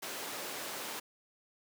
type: high-pass noise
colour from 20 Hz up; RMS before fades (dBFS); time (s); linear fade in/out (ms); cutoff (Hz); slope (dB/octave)
pink; -41; 0.02-1; 10; 400; 12
effects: none